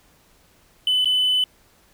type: tone with dropouts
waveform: triangle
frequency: 3010 Hz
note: F#7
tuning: 29 cents sharp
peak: -14 dBFS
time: 0.87-1.44 s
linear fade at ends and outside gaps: 2 ms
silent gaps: 1.046-1.056 s
effects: tanh soft clip ceiling -12 dBFS + pink hiss -57 dBFS RMS until 1.93 s